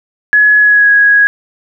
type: tone with pitch glide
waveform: sine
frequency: 1692 to 1659.1 Hz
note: G#6 to G#6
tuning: +32 to -2 cents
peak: -4 dBFS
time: 0.33-1.27 s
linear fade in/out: 0 ms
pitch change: -34 cents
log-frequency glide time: 0.59-0.9 s
effects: none